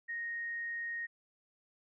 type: tone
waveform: sine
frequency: 1864.7 Hz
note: A#6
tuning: in tune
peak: -36 dBFS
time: 0.08-1.07 s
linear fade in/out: 20 ms
effects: none

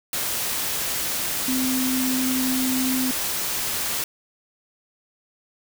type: tone in noise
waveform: sine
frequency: 258 Hz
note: C4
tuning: 24 cents flat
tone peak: -22 dBFS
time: 1.48-3.11 s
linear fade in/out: 2 ms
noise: white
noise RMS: -26 dBFS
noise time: 0.13-4.04 s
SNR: +1 dB
effects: none

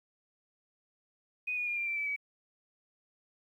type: tone with pitch steps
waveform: sine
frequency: 2489 / 2452 / 2415 / 2379 / 2344 / 2309 / 2275 Hz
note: D#7 / D#7 / D7 / D7 / D7 / D7 / C#7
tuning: 0 / -26 / +48 / +22 / -4 / -30 / +44 cents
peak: -31 dBFS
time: 1.47-2.163 s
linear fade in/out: 10 ms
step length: 99 ms
effects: 11-bit

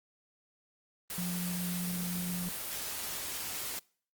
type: tone in noise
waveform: sine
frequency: 177.6 Hz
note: F3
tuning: 29 cents sharp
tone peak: -33 dBFS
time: 1.18-2.49 s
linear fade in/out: 2 ms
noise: white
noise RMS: -38 dBFS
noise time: 1.1-3.79 s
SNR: +2 dB
effects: noise-tail reverb RT60 0.5 s tail -25 dB re dry + Opus 24 kbps

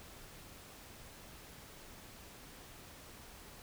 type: silence
effects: pink hiss -54 dBFS RMS until 3.62 s

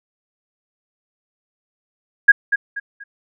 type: tone with echo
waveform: sine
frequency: 1638 Hz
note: G#6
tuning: 24 cents flat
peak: -3 dBFS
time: 2.28-2.32 s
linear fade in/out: 10 ms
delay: 240 ms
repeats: 3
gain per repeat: -10 dB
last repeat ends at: 3.04 s
effects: none

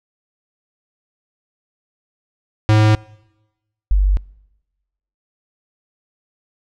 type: tone pair in turn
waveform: square / sine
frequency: 107.7 / 48.28 Hz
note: A2 / G1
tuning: -37 / -26 cents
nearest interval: octave + major second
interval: 1389 cents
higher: first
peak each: -10 dBFS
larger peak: neither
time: 2.69-2.95 / 3.91-4.17 s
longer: neither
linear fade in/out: 0 ms
effects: noise-tail reverb RT60 1.0 s tail -24 dB re dry + low-pass 5000 Hz 12 dB/octave

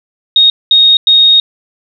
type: tone bursts at uneven times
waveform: sine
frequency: 3729 Hz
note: A#7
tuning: in tune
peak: -3 dBFS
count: 3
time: 0.36-0.5 / 0.71-0.97 / 1.07-1.4 s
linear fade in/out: 2 ms
effects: none

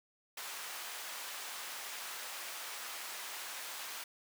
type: high-pass noise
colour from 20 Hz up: pink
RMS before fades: -44 dBFS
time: 0.37-4.04 s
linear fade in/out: 5 ms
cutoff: 980 Hz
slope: 12 dB/octave
effects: none

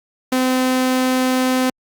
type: tone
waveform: sawtooth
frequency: 256.8 Hz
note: C4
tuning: 32 cents flat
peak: -11 dBFS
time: 0.32-1.7 s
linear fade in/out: 5 ms
effects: Opus 48 kbps

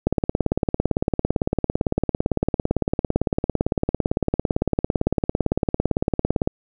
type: click train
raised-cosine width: 2 ms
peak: -5 dBFS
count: 115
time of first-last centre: 0.07-6.474 s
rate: 17.8 Hz
effects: none

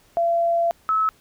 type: tone pair in turn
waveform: sine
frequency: 680 / 1296.3 Hz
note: F5 / E6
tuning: -46 / -29 cents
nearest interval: major seventh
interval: 1117 cents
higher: second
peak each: -17 dBFS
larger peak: neither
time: 0.17-0.71 / 0.89-1.09 s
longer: first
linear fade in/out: 0 ms
effects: pink hiss -57 dBFS RMS until 1.2 s

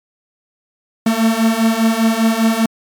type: beating tone pair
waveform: 45% pulse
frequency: 221.8 / 226.8 Hz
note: A3 / A#3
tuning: +14 / -47 cents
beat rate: 5 Hz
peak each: -16 / -14 dBFS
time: 1.06-2.66 s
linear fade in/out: 5 ms
effects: MP3 96 kbps

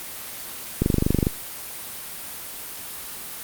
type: click train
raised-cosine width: 3 ms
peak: -6 dBFS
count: 12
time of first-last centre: 0.82-1.269 s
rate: 24.5 Hz
effects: white hiss -35 dBFS RMS until 3.43 s + Opus 32 kbps

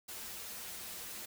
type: noise with comb filter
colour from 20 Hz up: white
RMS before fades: -45 dBFS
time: 0.08-1.26 s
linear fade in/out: 10 ms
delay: 7.2 ms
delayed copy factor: -1
effects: none

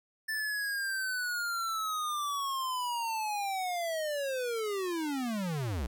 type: linear sweep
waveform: square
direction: down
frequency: 1769 to 55 Hz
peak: -32 dBFS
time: 0.28-5.87 s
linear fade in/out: 10 ms
effects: none

